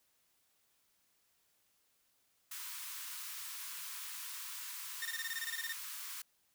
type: high-pass noise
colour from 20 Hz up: white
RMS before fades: -45 dBFS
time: 2.51-6.22 s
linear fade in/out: 5 ms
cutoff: 930 Hz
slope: 96 dB/octave
type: tone bursts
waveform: sawtooth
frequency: 1827 Hz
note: A#6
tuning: 35 cents flat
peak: -34 dBFS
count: 13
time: 5.02-5.725 s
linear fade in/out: 2 ms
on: 33 ms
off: 23 ms
effects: white hiss -75 dBFS RMS until 6.54 s